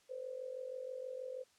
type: tone with amplitude modulation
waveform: sine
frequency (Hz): 513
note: C5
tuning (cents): -34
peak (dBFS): -38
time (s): 0.09-1.44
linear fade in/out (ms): 20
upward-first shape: sine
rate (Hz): 46.3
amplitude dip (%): 75
effects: white hiss -70 dBFS RMS until 1.58 s + low-pass 8000 Hz 12 dB/octave

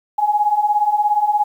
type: beating tone pair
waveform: sine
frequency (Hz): 823 / 840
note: G#5 / G#5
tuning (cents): -16 / +19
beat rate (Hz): 17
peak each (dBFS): -19 / -15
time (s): 0.18-1.44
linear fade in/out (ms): 10
effects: 8-bit

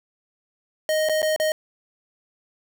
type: tone with dropouts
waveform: square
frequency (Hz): 622.3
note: D#5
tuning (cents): 0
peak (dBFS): -20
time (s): 0.89-1.52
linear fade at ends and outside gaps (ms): 1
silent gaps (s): 1.088-1.095 / 1.219-1.228 / 1.362-1.399
effects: none

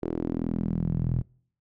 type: tone with band-pass filter sweep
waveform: sawtooth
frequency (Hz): 41.52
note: E1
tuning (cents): +13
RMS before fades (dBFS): -28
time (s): 0.02-1.22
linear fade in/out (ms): 10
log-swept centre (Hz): 370 to 120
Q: 2.9
effects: noise-tail reverb RT60 0.6 s tail -26 dB re dry

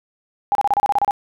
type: tone bursts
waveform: sine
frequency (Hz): 812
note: G#5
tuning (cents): -39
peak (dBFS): -13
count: 10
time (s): 0.52-1.109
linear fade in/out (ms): 0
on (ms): 31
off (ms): 31
effects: none

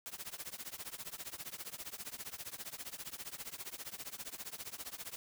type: noise with tremolo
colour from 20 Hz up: white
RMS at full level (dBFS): -42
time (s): 0.06-5.16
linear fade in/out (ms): 0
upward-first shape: triangle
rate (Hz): 15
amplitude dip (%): 100
effects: none

